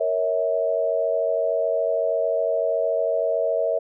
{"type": "chord", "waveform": "sine", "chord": "A# diminished", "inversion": "none", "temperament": "equal with one note detuned", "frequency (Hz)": [466.2, 554.4, 647.9], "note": ["A#4", "C#5", "E5"], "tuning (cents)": [0, 0, -30], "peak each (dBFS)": [-26, -25, -22], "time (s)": [0, 3.79], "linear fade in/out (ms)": 10, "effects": []}